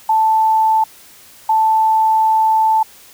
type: tone pair in turn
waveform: sine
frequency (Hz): 880 / 880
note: A5 / A5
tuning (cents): 0 / 0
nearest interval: unison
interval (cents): 0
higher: neither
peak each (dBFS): -10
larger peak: neither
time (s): 0.09-0.84 / 1.49-2.83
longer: second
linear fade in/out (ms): 5
effects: white hiss -43 dBFS RMS until 3.13 s